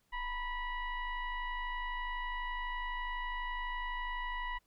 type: tone with frequency modulation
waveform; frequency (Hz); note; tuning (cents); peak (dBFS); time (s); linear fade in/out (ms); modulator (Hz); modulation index
sine; 989; B5; +2; -35; 0.12-4.59; 20; 963; 1.3
effects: pink hiss -75 dBFS RMS until 4.66 s